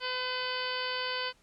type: harmonic tone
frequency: 506 Hz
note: B4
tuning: 42 cents sharp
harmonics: 1 / 2 / 3 / 4 / 5 / 6 / 7 / 8 / 9 / 10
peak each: -39 / -38 / -38 / -42 / -42 / -38 / -46 / -48 / -39 / -50 dBFS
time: 0-1.33 s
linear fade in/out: 50 ms
effects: pink hiss -65 dBFS RMS until 1.42 s + low-pass 9000 Hz 12 dB/octave